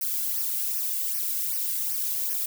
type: noise with flanger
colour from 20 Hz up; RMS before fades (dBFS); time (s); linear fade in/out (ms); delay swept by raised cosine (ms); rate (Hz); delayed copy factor
violet; -28; 0.01-2.46; 5; 0.26 to 1.66; 2.6; -0.85
effects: none